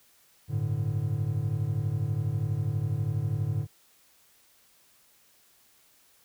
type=chord; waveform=triangle; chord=G suspended second; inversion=none; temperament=just; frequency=98 / 110.25 / 147 Hz; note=G2 / A2 / D3; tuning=0 / +4 / +2 cents; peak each=-31 / -27 / -29 dBFS; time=0.48-3.67 s; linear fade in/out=50 ms; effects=white hiss -62 dBFS RMS until 6.24 s